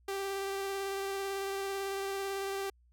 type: tone with vibrato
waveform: sawtooth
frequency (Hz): 392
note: G4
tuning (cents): 0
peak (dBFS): -30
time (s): 0.08-2.7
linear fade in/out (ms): 5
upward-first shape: square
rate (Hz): 18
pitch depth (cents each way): 11
effects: added 60 Hz sine -62 dBFS peak until 2.92 s